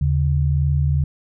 sine tone pair together, 78.23 / 140.6 Hz, D#2 / C#3, +10 / +25 cents, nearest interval minor seventh, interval 1015 cents, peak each -18 dBFS, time 0.01-1.04 s, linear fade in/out 5 ms, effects none

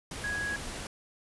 sine tone in noise, 1661.2 Hz, G#6, in tune, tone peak -31 dBFS, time 0.24-0.56 s, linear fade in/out 2 ms, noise pink, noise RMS -39 dBFS, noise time 0.11-0.87 s, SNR +5 dB, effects resampled to 24000 Hz

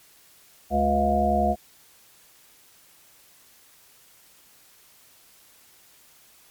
harmonic tone with a mistuned harmonic, 71 Hz, C#2, 42 cents sharp, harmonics 1 / 3 / 5 / 7 / 9 / 10, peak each -27 / -26 / -32 / -31 / -26 / -22 dBFS, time 0.7-1.56 s, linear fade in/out 50 ms, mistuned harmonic 7, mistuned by -16 cents, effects white hiss -55 dBFS RMS until 6.5 s + MP3 96 kbps

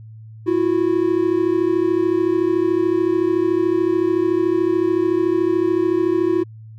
triangle tone pair together, 331.4 / 365.1 Hz, E4 / F#4, +9 / -23 cents, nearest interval major second, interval 168 cents, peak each -16 / -16 dBFS, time 0.46-6.44 s, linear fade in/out 20 ms, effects added 110 Hz sine -36 dBFS peak until 6.78 s

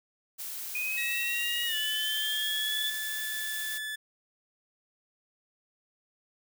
blue noise, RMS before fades -38 dBFS, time 0.38-3.79 s, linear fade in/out 20 ms
sine linear sweep, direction up, 2464 to 3476 Hz, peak -30 dBFS, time 0.75-2.9 s, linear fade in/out 2 ms
30% pulse tone with pitch glide, 1903 to 1735 Hz, A#6 to A6, +35 to -25 cents, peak -31 dBFS, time 0.97-3.96 s, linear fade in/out 10 ms, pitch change -160 cents, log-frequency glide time 1.65-1.76 s
effects none

